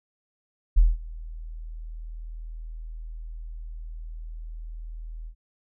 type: tone with ADSR envelope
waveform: sine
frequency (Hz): 40.19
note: E1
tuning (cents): -43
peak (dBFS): -11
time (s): 0.76-5.35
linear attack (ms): 19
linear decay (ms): 190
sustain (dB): -23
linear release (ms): 80
effects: none